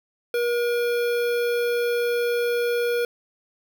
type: tone with notch filter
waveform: square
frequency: 478.2 Hz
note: A#4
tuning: 44 cents sharp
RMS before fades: -23 dBFS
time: 0.34-3.05 s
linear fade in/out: 2 ms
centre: 7200 Hz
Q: 0.9
effects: none